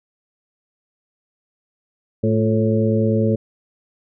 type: harmonic tone with a mistuned harmonic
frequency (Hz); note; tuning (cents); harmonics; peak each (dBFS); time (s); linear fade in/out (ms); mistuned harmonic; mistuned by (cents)
110; A2; 0; 1 / 2 / 3 / 4 / 5; -19 / -19 / -25 / -22 / -24; 2.23-3.36; 10; 3; +74
effects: none